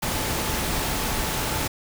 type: tone in noise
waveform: sine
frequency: 871 Hz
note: A5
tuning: 18 cents flat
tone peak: -37 dBFS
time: 0.02-1.68 s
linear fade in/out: 10 ms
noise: pink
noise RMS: -26 dBFS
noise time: 0.02-1.68 s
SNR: -14 dB
effects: none